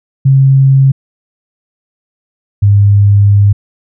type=tone pair in turn; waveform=sine; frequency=135.2 / 101.29 Hz; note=C#3 / G#2; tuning=-43 / -43 cents; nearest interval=perfect fourth; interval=500 cents; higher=first; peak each=-3 dBFS; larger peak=neither; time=0.25-0.92 / 2.62-3.53 s; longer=second; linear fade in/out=10 ms; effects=none